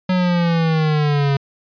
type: exponential sweep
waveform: square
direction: down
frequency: 185.5 to 137.9 Hz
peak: -15 dBFS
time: 0.09-1.37 s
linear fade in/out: 5 ms
effects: resampled to 11025 Hz